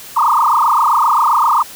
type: tone with frequency modulation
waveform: sine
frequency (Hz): 1077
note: C6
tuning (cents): +50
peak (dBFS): -9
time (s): 0.16-1.63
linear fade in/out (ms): 10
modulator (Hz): 27.6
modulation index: 6.4
effects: white hiss -34 dBFS RMS until 1.75 s